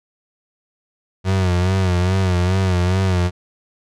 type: tone with vibrato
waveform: 35% pulse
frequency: 92 Hz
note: F#2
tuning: 9 cents flat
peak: -13 dBFS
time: 1.24-3.31 s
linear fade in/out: 50 ms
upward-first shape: sine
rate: 2.4 Hz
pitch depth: 71 cents each way
effects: low-pass 7000 Hz 12 dB/octave

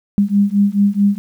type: beating tone pair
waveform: sine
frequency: 199.5 / 204.1 Hz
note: G3 / G#3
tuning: +31 / -30 cents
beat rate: 4.6 Hz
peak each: -14 dBFS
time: 0.18-1.18 s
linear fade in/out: 0 ms
effects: 8-bit

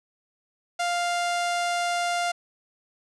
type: tone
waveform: sawtooth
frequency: 699 Hz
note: F5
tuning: 1 cent sharp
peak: -20 dBFS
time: 0.79-2.32 s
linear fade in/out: 10 ms
effects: resampled to 22050 Hz + 8-bit

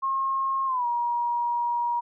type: tone with pitch glide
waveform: sine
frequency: 1076 to 953.1 Hz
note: C6 to A#5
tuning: +48 to +38 cents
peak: -23 dBFS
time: 0.02-2.01 s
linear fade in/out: 20 ms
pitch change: -210 cents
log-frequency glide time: 0.66-0.86 s
effects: none

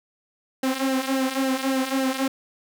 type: tone with flanger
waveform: sawtooth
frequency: 265.1 Hz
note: C4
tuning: 23 cents sharp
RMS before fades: -24 dBFS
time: 0.63-2.28 s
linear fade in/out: 5 ms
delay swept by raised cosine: 0.84 to 3.94 ms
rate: 3.6 Hz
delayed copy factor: -0.7
effects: none

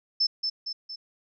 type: tone with echo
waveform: sine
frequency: 5274 Hz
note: E8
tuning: in tune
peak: -20 dBFS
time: 0.2-0.27 s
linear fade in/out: 10 ms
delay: 230 ms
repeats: 3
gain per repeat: -5 dB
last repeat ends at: 0.96 s
effects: none

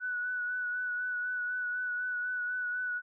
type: tone with vibrato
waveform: sine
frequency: 1480 Hz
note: F#6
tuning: in tune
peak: -31 dBFS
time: 0-3.02 s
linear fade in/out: 50 ms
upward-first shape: sine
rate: 4 Hz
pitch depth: 22 cents each way
effects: none

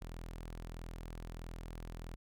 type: tone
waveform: sawtooth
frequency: 41.56 Hz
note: E1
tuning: 15 cents sharp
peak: -40 dBFS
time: 0.01-2.16 s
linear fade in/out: 10 ms
effects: none

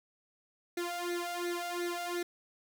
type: tone with flanger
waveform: sawtooth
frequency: 349.2 Hz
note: F4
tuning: in tune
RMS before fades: -36 dBFS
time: 0.77-2.23 s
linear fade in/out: 5 ms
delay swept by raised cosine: 0.49 to 1.48 ms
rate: 2.8 Hz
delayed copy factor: +0.85
effects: none

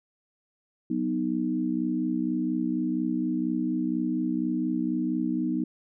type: chord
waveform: sine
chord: B major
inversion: second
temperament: equal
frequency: 185 / 246.9 / 311.1 Hz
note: F#3 / B3 / D#4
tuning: 0 / 0 / 0 cents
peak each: -32 / -28 / -28 dBFS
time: 0.9-5.64 s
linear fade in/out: 5 ms
effects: none

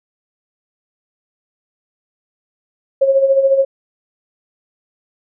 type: tone with tremolo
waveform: sine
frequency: 542 Hz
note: C#5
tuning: 39 cents flat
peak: -7 dBFS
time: 3.01-3.65 s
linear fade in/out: 10 ms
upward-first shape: sine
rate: 14 Hz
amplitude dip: 60%
effects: none

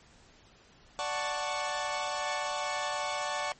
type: chord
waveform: sawtooth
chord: D major seventh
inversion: none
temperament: equal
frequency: 587.3 / 740 / 880 / 1108.7 Hz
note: D5 / F#5 / A5 / C#6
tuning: 0 / 0 / 0 / 0 cents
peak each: -33 dBFS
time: 0.99-3.52 s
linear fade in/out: 0 ms
effects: pink hiss -59 dBFS RMS until 3.59 s + MP3 32 kbps

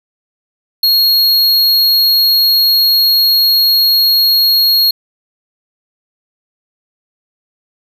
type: tone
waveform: square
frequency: 4292 Hz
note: C8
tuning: 43 cents sharp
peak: -8 dBFS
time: 0.83-4.91 s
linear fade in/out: 5 ms
effects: none

